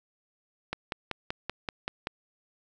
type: click train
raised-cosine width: 0.3 ms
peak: -15 dBFS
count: 8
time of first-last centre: 0.73-2.071 s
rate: 5.22 Hz
effects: none